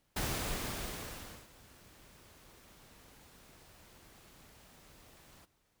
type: noise with ADSR envelope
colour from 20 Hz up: pink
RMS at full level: -35 dBFS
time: 0.16-5.46 s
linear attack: 7 ms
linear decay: 1300 ms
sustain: -24 dB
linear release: 18 ms
effects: pink hiss -75 dBFS RMS until 5.8 s